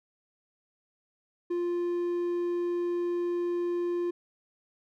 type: tone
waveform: triangle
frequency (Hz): 349.2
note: F4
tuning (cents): 0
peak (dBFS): -25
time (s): 1.5-4.11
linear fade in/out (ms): 10
effects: none